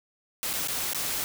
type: noise with dropouts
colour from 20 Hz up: white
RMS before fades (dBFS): -30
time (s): 0.43-1.24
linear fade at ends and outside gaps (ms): 0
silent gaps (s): 0.531-0.536 / 0.674-0.684 / 0.933-0.947
effects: none